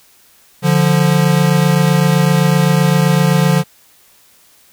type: tone pair together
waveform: square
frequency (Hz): 146.83 / 174.61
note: D3 / F3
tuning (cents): 0 / 0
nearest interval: minor third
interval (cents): 300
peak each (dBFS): -13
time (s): 0.62-3.64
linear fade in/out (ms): 50
effects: white hiss -49 dBFS RMS until 4.72 s